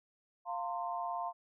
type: chord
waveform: sine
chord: F suspended fourth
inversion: none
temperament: equal with one note detuned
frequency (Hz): 698.5 / 908.9 / 1046.5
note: F5 / Bb5 / C6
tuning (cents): 0 / -44 / 0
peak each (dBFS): -38 / -40 / -40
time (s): 0.45-1.33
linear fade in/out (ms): 50
effects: none